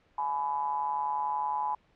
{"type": "ring-modulated tone", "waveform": "triangle", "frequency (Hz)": 75.5, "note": "D2", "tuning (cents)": 48, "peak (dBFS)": -23, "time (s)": [0.18, 1.75], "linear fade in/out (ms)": 5, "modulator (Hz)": 921, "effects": ["pink hiss -66 dBFS RMS until 1.95 s", "low-pass 3000 Hz 12 dB/octave"]}